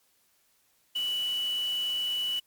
sine tone in noise, 2960 Hz, F#7, in tune, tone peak -27 dBFS, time 0.95-2.4 s, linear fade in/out 10 ms, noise white, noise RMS -45 dBFS, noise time 0.95-2.4 s, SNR +15 dB, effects white hiss -68 dBFS RMS until 2.46 s + MP3 96 kbps

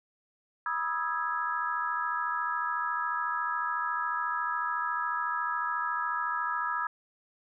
sine chord, E major seventh, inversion second, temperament equal with one note detuned, 973.6 / 1244.5 / 1318.5 / 1661.2 Hz, B5 / D#6 / E6 / G#6, -25 / 0 / 0 / 0 cents, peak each -34 dBFS, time 0.66-6.87 s, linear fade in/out 2 ms, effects none

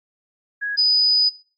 sine tone pair in turn, 1661.2 / 4978 Hz, G#6 / D#8, 0 / 0 cents, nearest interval octave + perfect fifth, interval 1900 cents, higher second, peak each -22 / -13 dBFS, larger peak second, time 0.61-0.77 / 0.77-1.3 s, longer second, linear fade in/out 20 ms, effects noise-tail reverb RT60 0.4 s tail -21 dB re dry + AAC 48 kbps

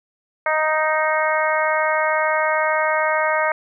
harmonic tone, 311.1 Hz, D#4, in tune, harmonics 2 / 3 / 4 / 5 / 6 / 7, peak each -21 / -23 / -24 / -25 / -26 / -26 dBFS, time 0.46-3.52 s, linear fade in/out 2 ms, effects none

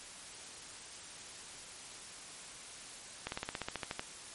slowing click train, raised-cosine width 0.3 ms, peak -20 dBFS, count 12, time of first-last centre 3.27-3.995 s, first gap 51 ms, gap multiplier 1.05, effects white hiss -49 dBFS RMS until 4.34 s + MP3 48 kbps

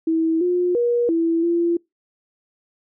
sine tone with pitch steps, 324.5 / 356.5 / 478.1 / 331.2 / 341.1 Hz, E4 / F4 / A#4 / E4 / F4, -27 / +36 / +44 / +8 / -41 cents, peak -16 dBFS, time 0.07-1.77 s, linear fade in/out 5 ms, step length 340 ms, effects noise-tail reverb RT60 0.2 s tail -26 dB re dry

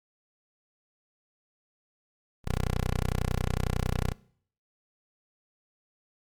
10% pulse tone, 31 Hz, B0, 7 cents sharp, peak -18 dBFS, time 2.44-4.15 s, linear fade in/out 50 ms, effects noise-tail reverb RT60 0.6 s tail -22 dB re dry + MP3 96 kbps

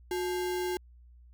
sine tone with sample-and-hold, 361.8 Hz, F#4, 39 cents flat, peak -29 dBFS, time 0.11-0.77 s, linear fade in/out 2 ms, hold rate 1225 Hz, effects added 60 Hz sine -52 dBFS peak until 1.33 s

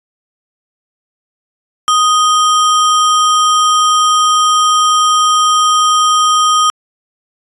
sine tone with sample-and-hold, 1244.5 Hz, D#6, in tune, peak -7 dBFS, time 1.88-6.7 s, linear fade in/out 0 ms, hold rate 4410 Hz, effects resampled to 24000 Hz

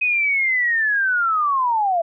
sine linear sweep, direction down, 2526 to 652 Hz, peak -16 dBFS, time 0.01-2.02 s, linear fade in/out 10 ms, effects none

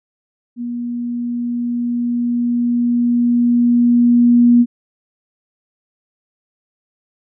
sine tone with level ramp, 240 Hz, B3, 49 cents flat, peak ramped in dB -21 to -6 dBFS, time 0.56-4.66 s, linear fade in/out 50 ms, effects none

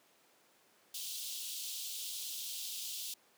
pink high-pass noise, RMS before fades -42 dBFS, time 0.94-3.14 s, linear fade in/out 5 ms, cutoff 3000 Hz, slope 48 dB/octave, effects pink hiss -67 dBFS RMS until 3.37 s + high-pass 300 Hz 12 dB/octave

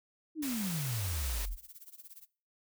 sine exponential sweep, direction down, 329.6 to 38.43 Hz, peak -33 dBFS, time 0.35-1.57 s, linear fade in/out 50 ms
white noise, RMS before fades -40 dBFS, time 0.42-1.46 s, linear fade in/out 10 ms
violet noise with tremolo, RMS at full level -49 dBFS, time 1.28-2.27 s, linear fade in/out 50 ms, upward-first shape sine, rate 17 Hz, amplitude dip 90%
effects noise-tail reverb RT60 0.4 s tail -21 dB re dry

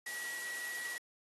sine tone in noise, 1926 Hz, B6, 44 cents flat, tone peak -40 dBFS, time 0.06-0.98 s, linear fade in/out 5 ms, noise white, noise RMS -45 dBFS, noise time 0.06-0.98 s, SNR +2 dB, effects high-pass 300 Hz 12 dB/octave + AAC 32 kbps

